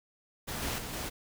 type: noise with level steps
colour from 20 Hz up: pink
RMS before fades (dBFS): -37 / -34 / -40 / -37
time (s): 0.47-1.1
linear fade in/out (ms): 20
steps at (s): 0.62 / 0.78 / 0.93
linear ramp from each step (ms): 5
effects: none